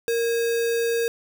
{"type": "tone with sample-and-hold", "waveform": "sine", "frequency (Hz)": 464.7, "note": "A#4", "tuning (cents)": -5, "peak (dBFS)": -20, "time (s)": [0.08, 1.08], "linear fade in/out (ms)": 0, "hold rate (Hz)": 2100, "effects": []}